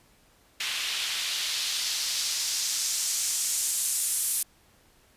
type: noise with band-pass filter sweep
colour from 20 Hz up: white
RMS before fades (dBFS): -29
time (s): 0.6-4.43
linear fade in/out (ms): 5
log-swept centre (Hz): 2800 to 10000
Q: 1.5
effects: pink hiss -61 dBFS RMS until 5.16 s + resampled to 32000 Hz